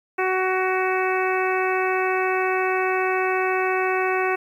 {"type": "harmonic tone", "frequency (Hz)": 373.8, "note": "F#4", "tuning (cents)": 18, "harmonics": [1, 2, 3, 4, 5, 6, 7], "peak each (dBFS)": [-23, -26, -28, -29, -30, -31, -31], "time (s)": [0.18, 4.36], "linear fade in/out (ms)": 10, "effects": ["9-bit"]}